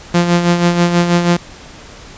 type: tone with tremolo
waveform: sawtooth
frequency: 173.6 Hz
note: F3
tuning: 10 cents flat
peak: -4 dBFS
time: 0.14-1.37 s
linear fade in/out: 5 ms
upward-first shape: sine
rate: 6.2 Hz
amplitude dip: 55%
effects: pink hiss -36 dBFS RMS until 2.17 s + resampled to 16000 Hz